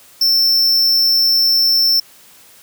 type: tone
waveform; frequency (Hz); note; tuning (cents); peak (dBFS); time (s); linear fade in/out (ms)
square; 5370; E8; +31; -11; 0.21-2; 5
effects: white hiss -45 dBFS RMS until 2.62 s + high-pass 80 Hz 12 dB/octave